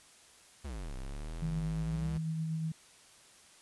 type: exponential two-way sweep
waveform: square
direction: down then up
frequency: 77.3 to 31.34 to 69.8 Hz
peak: -39 dBFS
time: 0.64-2.18 s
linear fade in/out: 10 ms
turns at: 0.95 s
type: tone with tremolo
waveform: sine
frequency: 160 Hz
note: D#3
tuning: 49 cents sharp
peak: -31 dBFS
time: 1.42-2.72 s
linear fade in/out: 5 ms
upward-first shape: sine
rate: 8.3 Hz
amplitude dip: 25%
effects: white hiss -59 dBFS RMS until 3.61 s + resampled to 24000 Hz